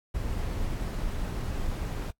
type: noise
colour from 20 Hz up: brown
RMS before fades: -31 dBFS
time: 0.14-2.11 s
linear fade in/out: 10 ms
effects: noise-tail reverb RT60 0.1 s tail -21 dB re dry + AAC 64 kbps